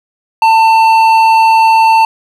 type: tone with hard clipping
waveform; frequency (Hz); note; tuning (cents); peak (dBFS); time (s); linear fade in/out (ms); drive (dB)
sine; 894; A5; +27; -6; 0.42-2.05; 2; 8
effects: none